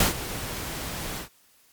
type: noise with ADSR envelope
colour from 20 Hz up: pink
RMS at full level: -18 dBFS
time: 0-1.29 s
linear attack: 3 ms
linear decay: 130 ms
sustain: -15 dB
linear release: 110 ms
effects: white hiss -60 dBFS RMS until 1.72 s + MP3 96 kbps